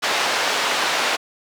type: band-pass noise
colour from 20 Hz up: pink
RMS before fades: -21 dBFS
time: 0.02-1.17 s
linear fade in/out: 20 ms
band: 670 to 5000 Hz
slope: 12 dB/octave
effects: none